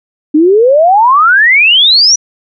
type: exponential sweep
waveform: sine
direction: up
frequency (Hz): 292.6 to 5960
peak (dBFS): -3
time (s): 0.34-2.16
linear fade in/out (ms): 10
effects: none